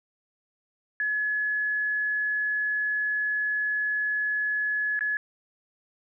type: tone with dropouts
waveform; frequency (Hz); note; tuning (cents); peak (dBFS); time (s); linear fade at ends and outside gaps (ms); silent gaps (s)
sine; 1700; G#6; +40; -24; 1-5.17; 1; 4.992-5.008
effects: none